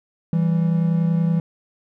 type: tone pair together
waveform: triangle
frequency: 165.45 / 196 Hz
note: E3 / G3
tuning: +7 / 0 cents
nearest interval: minor third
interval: 293 cents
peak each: -15 / -22 dBFS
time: 0.33-1.4 s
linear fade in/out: 2 ms
effects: none